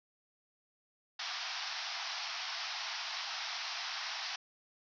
white band-pass noise, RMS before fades -40 dBFS, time 1.19-4.36 s, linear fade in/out 5 ms, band 670 to 5700 Hz, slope 96 dB/octave, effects none

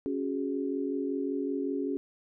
sine chord, C# suspended fourth, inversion none, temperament equal, 277.2 / 370 / 415.3 Hz, C#4 / F#4 / G#4, 0 / 0 / 0 cents, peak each -31 / -35 / -35 dBFS, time 0.06-1.97 s, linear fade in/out 0 ms, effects none

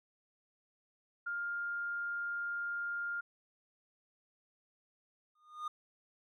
sine tone, 1405 Hz, F6, 10 cents sharp, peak -35 dBFS, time 1.26-3.21 s, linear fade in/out 10 ms
triangle tone with exponential growth, 1223 Hz, D#6, 30 cents flat, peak -32 dBFS, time 5.35-5.68 s, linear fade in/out 5 ms, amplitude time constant 70 ms
effects none

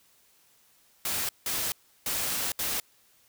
white noise bursts at uneven times, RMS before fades -30 dBFS, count 4, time 1.05-1.29 / 1.46-1.72 / 2.06-2.52 / 2.59-2.8 s, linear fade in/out 2 ms, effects white hiss -63 dBFS RMS until 3.28 s

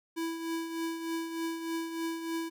square tone with tremolo, 329.6 Hz, E4, in tune, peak -31 dBFS, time 0.16-2.5 s, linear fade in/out 20 ms, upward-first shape triangle, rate 3.3 Hz, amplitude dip 60%, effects none

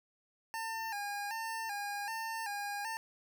25% pulse tone with vibrato, 856 Hz, A5, 48 cents flat, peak -33 dBFS, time 0.54-2.97 s, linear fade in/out 0 ms, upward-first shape square, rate 1.3 Hz, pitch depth 87 cents each way, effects none

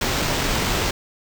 pink noise with sample-and-hold, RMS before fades -22 dBFS, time 0.01-0.91 s, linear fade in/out 5 ms, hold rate 11025 Hz, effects none

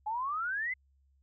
sine exponential sweep, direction up, 830.6 to 2093 Hz, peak -31 dBFS, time 0.06-0.74 s, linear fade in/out 10 ms, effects added 68 Hz sine -65 dBFS peak until 1.22 s

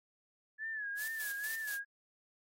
sine tone with vibrato, 1710 Hz, A6, 50 cents flat, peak -37 dBFS, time 0.58-1.85 s, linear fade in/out 50 ms, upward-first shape sine, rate 2.3 Hz, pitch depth 91 cents each way
blue noise with tremolo, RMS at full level -42 dBFS, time 0.96-1.79 s, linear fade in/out 50 ms, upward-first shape square, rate 4.2 Hz, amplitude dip 65%
effects AAC 48 kbps

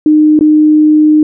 sine tone with dropouts, 305.5 Hz, D#4, 32 cents flat, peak -3 dBFS, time 0.06-1.23 s, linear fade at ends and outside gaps 2 ms, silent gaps 0.391-0.409 s, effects none

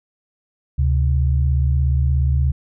sine tone pair together, 72.8 / 129.71 Hz, D2 / C3, -15 / -15 cents, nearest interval minor seventh, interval 1000 cents, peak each -15 / -20 dBFS, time 0.78-2.52 s, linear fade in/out 10 ms, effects none

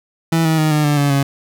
30% pulse tone with pitch steps, 164.2 / 159.71 / 155.34 / 151.09 / 146.96 / 142.94 / 139.04 Hz, E3 / D#3 / D#3 / D3 / D3 / D3 / C#3, -6 / +46 / -2 / +49 / +2 / -47 / +6 cents, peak -10 dBFS, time 0.32-1.23 s, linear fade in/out 5 ms, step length 130 ms, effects none

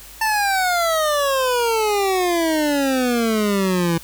25% pulse exponential sweep, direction down, 895 to 164.4 Hz, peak -13 dBFS, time 0.21-3.98 s, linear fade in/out 5 ms, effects added 50 Hz sine -45 dBFS peak until 4.03 s + white hiss -41 dBFS RMS until 4.03 s

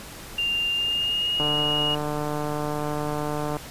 sine tone with pitch glide, 2794 to 2873 Hz, F7 to F7, 0 to +48 cents, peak -22 dBFS, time 0.38-1.95 s, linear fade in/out 5 ms, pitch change +48 cents, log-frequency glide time 0.71-1.37 s
click train, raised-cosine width 1 ms, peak -15 dBFS, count 324, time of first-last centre 1.4-3.568 s, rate 149 Hz
effects pink hiss -40 dBFS RMS until 3.7 s + resampled to 32000 Hz

